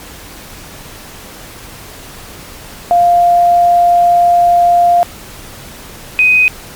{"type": "tone pair in turn", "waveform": "sine", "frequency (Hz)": [698.5, 2504], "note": ["F5", "D#7"], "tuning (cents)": [0, 10], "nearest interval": "octave + minor seventh", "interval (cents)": 2210, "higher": "second", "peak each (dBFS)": -5, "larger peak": "neither", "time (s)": [[2.91, 5.03], [6.19, 6.48]], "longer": "first", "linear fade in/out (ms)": 0, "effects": ["pink hiss -32 dBFS RMS until 6.75 s", "MP3 96 kbps"]}